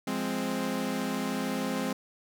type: chord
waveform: sawtooth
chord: F minor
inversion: none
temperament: equal with one note detuned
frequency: 174.11 / 207.7 / 261.6 Hz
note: F3 / Ab3 / C4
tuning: -5 / 0 / 0 cents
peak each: -34 / -29 / -28 dBFS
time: 0.07-1.93 s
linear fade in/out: 5 ms
effects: none